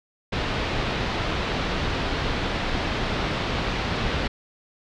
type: low-pass noise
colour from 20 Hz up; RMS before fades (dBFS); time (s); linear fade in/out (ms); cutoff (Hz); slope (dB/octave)
pink; -26; 0.32-4.28; 10; 4200; 24
effects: none